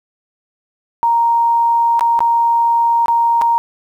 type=tone with dropouts; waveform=sine; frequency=932.3 Hz; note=A#5; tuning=in tune; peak=-10 dBFS; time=1.03-3.58 s; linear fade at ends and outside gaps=0 ms; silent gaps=1.994-2.009 / 2.191-2.205 / 3.059-3.082 / 3.414-3.419 s; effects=8-bit